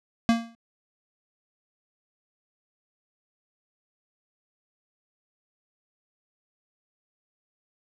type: tone with exponential decay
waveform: square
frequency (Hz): 230.7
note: A#3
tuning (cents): -18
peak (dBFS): -15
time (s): 0.29-0.55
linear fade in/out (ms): 0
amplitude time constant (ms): 55
effects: low-pass 6000 Hz 12 dB/octave